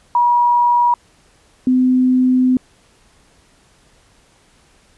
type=tone pair in turn; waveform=sine; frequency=962 / 254.8 Hz; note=B5 / C4; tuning=-46 / -46 cents; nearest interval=octave + major seventh; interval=2300 cents; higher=first; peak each=-10 dBFS; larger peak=neither; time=0.15-0.94 / 1.67-2.57 s; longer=second; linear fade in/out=2 ms; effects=pink hiss -53 dBFS RMS until 4.97 s + resampled to 24000 Hz